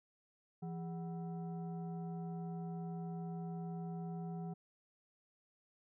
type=tone with frequency modulation; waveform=sine; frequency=168.8 Hz; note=E3; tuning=41 cents sharp; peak=-40 dBFS; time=0.62-4.54 s; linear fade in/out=10 ms; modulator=576 Hz; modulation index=0.56; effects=none